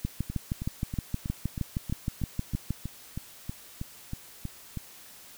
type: two click trains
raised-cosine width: 5 ms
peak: -16 / -21 dBFS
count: 18 / 15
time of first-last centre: 0.05-2.706 / 0.3-4.773 s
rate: 6.4 / 3.13 Hz
effects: white hiss -50 dBFS RMS until 5.37 s